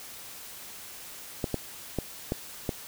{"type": "clicks", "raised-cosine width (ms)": 2, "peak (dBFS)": -14, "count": 5, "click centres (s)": [1.442, 1.543, 1.987, 2.321, 2.692], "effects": ["white hiss -44 dBFS RMS until 2.87 s"]}